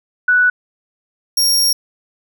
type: tone pair in turn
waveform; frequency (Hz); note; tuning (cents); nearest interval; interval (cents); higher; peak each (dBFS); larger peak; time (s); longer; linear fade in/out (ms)
sine / sawtooth; 1480 / 5575; F#6 / F8; 0 / -4; octave + major seventh; 2296; second; -9; neither; 0.28-0.5 / 1.37-1.73; second; 5
effects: none